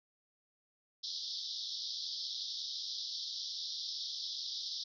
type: band-pass noise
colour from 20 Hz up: white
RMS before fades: -41 dBFS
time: 1.03-4.84 s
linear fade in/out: 10 ms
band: 3400 to 5500 Hz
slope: 96 dB/octave
effects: none